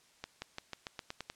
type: accelerating click train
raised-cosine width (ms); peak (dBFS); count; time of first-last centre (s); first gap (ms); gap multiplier
0.2; -22; 9; 0.24-1.299; 180; 0.91
effects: white hiss -65 dBFS RMS until 1.35 s + low-pass 8000 Hz 12 dB/octave